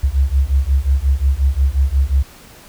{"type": "beating tone pair", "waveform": "sine", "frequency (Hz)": [65.41, 71.01], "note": ["C2", "C#2"], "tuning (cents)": [0, 42], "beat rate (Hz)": 5.6, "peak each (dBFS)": -15, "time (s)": [0.03, 2.23], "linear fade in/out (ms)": 10, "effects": ["pink hiss -42 dBFS RMS until 2.68 s"]}